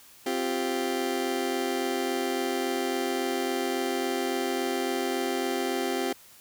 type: chord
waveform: 30% pulse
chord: C suspended fourth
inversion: none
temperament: just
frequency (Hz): 261.6 / 348.8 / 392.4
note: C4 / F4 / G4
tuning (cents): 0 / -2 / +2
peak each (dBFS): -29 / -29 / -28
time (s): 0.26-6.13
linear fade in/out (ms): 5
effects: white hiss -53 dBFS RMS until 6.4 s